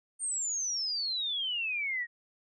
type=exponential sweep; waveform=sine; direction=down; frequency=8910 to 1864.7 Hz; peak=-30 dBFS; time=0.19-2.07 s; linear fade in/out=50 ms; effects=none